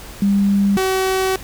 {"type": "tone pair in turn", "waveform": ["sine", "sawtooth"], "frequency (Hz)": [199.5, 378.8], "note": ["G3", "F#4"], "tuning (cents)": [31, 41], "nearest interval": "major seventh", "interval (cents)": 1110, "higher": "second", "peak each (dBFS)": -12, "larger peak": "neither", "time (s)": [[0.22, 0.77], [0.77, 1.36]], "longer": "second", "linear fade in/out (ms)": 2, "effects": ["added 50 Hz sine -39 dBFS peak until 1.43 s", "pink hiss -37 dBFS RMS until 1.43 s"]}